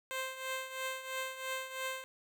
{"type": "tone with tremolo", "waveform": "10% pulse", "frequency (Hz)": 523.3, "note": "C5", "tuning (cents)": 0, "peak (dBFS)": -26, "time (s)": [0.11, 2.04], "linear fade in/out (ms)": 0, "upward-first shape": "triangle", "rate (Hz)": 3, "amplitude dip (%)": 75, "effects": []}